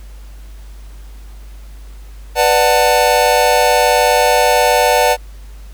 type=chord; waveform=square; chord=B minor seventh; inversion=none; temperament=just; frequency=493.9 / 592.7 / 740.8 / 889 Hz; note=B4 / D5 / F#5 / A5; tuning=0 / +16 / +2 / +18 cents; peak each=-16 dBFS; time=2.35-5.17 s; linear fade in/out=50 ms; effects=added 50 Hz sine -31 dBFS peak until 5.73 s + pink hiss -47 dBFS RMS until 5.73 s